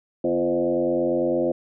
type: tone with frequency modulation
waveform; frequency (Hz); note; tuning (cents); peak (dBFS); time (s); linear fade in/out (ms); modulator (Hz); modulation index
sine; 431.2; A4; -35; -19; 0.24-1.52; 5; 88.8; 2.1
effects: none